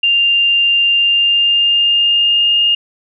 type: tone with pitch glide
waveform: sine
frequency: 2794 to 2831 Hz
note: F7 to F7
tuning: 0 to +23 cents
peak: -9 dBFS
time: 0.03-2.75 s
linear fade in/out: 5 ms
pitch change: +23 cents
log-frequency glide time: 0.92-2.62 s
effects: none